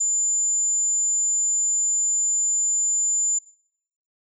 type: tone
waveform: sine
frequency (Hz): 7100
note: A8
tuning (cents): +15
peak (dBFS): -19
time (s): 0-3.39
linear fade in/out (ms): 10
effects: noise-tail reverb RT60 0.7 s tail -22 dB re dry